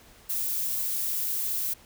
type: noise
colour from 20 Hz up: violet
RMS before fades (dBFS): -29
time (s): 0.29-1.74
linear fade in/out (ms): 10
effects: pink hiss -54 dBFS RMS until 1.85 s